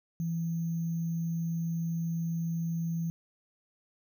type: tone with sample-and-hold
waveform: sine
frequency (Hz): 166.2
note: E3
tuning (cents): +15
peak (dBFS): -29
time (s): 0.2-3.1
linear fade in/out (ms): 0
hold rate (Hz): 6300
effects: none